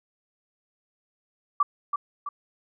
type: tone with echo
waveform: sine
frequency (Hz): 1158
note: D6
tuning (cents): -25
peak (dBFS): -17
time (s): 1.6-1.63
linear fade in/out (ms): 5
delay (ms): 330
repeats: 2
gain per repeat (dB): -6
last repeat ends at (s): 2.29
effects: none